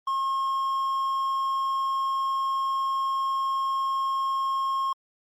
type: tone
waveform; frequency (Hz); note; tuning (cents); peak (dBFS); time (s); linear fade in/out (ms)
triangle; 1077; C6; +50; -22; 0.07-4.93; 5
effects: Opus 32 kbps